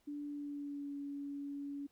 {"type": "tone with pitch glide", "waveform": "sine", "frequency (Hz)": [291.1, 283.3], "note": ["D4", "C#4"], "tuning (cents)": [-15, 38], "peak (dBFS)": -40, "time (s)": [0.07, 1.87], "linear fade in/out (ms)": 10, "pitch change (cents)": -47, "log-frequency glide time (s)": [0.24, 0.96], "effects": ["pink hiss -75 dBFS RMS until 1.91 s"]}